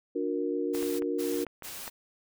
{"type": "chord", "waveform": "sine", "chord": "D augmented", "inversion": "none", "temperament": "equal with one note detuned", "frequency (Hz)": [293.7, 360.7, 466.2], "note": ["D4", "F#4", "A#4"], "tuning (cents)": [0, -44, 0], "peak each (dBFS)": -32, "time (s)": [0.15, 1.45], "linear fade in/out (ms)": 10}
{"type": "noise bursts", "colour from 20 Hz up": "white", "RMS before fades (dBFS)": -41, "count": 3, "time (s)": [0.73, 1.9], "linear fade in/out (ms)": 20, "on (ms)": 270, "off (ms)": 180}
{"type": "clicks", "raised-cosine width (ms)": 0.5, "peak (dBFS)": -26, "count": 6, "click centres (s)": [0.75, 0.827, 1.022, 1.467, 1.623, 1.878]}
{"effects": []}